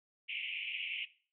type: band-pass noise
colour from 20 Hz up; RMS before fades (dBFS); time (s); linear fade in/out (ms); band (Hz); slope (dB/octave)
white; -40; 0.28-1.06; 20; 2200 to 3000; 96
effects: noise-tail reverb RT60 0.4 s tail -17 dB re dry